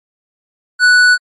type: tone with hard clipping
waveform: triangle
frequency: 1480 Hz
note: F#6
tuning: in tune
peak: -7 dBFS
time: 0.79-1.18 s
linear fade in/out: 50 ms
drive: 13 dB
effects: MP3 48 kbps